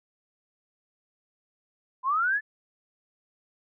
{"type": "linear sweep", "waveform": "sine", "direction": "up", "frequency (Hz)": [992, 1762], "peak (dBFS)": -22, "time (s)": [2.03, 2.41], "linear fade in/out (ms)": 50, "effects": []}